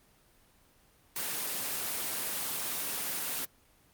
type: high-pass noise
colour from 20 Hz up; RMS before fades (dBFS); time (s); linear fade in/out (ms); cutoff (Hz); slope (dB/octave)
white; -34; 1.16-3.45; 2; 140; 12
effects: pink hiss -64 dBFS RMS until 3.93 s + Opus 24 kbps